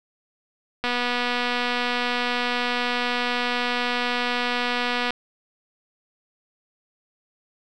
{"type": "click train", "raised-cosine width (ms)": 0.3, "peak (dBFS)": -9, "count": 1042, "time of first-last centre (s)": [0.84, 5.106], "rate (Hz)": 244, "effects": []}